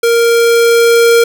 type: tone with level ramp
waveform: square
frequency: 466.2 Hz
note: A#4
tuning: in tune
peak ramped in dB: -8 to -5 dBFS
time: 0.03-1.24 s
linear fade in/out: 5 ms
effects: none